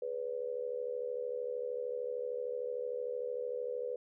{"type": "tone with amplitude modulation", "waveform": "sine", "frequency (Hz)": 493.9, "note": "B4", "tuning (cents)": 0, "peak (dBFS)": -31, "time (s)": [0.02, 3.96], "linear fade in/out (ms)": 5, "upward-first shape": "sine", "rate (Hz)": 73.2, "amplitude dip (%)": 85, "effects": []}